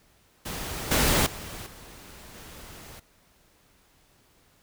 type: noise with level steps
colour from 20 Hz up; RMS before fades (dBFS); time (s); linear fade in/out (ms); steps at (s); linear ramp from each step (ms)
pink; -34 / -22 / -39 / -47 / -45; 0.45-3; 10; 0.91 / 1.26 / 1.66 / 2.34; 5
effects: pink hiss -62 dBFS RMS until 4.62 s